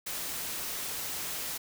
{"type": "noise", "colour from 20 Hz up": "white", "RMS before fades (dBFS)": -36, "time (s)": [0.06, 1.58], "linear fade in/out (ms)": 10, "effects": []}